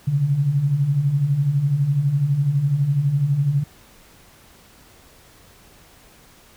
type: beating tone pair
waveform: sine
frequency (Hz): 132.4 / 144.4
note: C3 / D3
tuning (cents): +21 / -29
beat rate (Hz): 12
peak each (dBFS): -24 / -17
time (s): 0.07-3.64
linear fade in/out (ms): 10
effects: pink hiss -50 dBFS RMS until 6.56 s